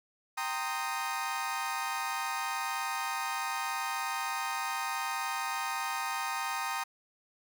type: chord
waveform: 30% pulse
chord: C minor seventh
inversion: second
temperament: equal with one note detuned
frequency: 784 / 923.2 / 1046.5 / 1244.5 Hz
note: G5 / Bb5 / C6 / Eb6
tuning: 0 / -17 / 0 / 0 cents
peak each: -36 / -34 / -38 / -34 dBFS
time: 0.37-6.84 s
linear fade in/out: 10 ms
effects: none